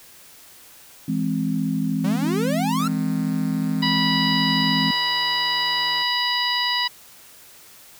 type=chord; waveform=sine; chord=E augmented; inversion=none; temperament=equal; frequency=164.81 / 207.7 / 261.6 Hz; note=E3 / G#3 / B#3; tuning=0 / 0 / 0 cents; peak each=-25 / -25 / -24 dBFS; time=1.08-4.91 s; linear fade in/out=5 ms
type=exponential sweep; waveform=45% pulse; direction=up; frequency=180.7 to 1400 Hz; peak=-24 dBFS; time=2.04-2.88 s; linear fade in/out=5 ms
type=tone; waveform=5% pulse; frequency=153.5 Hz; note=D#3; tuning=23 cents flat; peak=-28 dBFS; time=2.79-6.03 s; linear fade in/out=10 ms
type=harmonic tone; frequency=979 Hz; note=B5; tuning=15 cents flat; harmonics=1 / 2 / 3 / 4 / 5; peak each=-26 / -26 / -26 / -26 / -26 dBFS; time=3.82-6.88 s; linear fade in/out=10 ms
effects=white hiss -47 dBFS RMS until 7.99 s